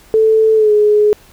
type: tone with pitch glide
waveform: sine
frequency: 440 to 419.9 Hz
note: A4 to G#4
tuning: 0 to +19 cents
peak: -7 dBFS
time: 0.14-1.13 s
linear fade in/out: 0 ms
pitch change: -81 cents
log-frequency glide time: 0.55-0.72 s
effects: pink hiss -45 dBFS RMS until 1.32 s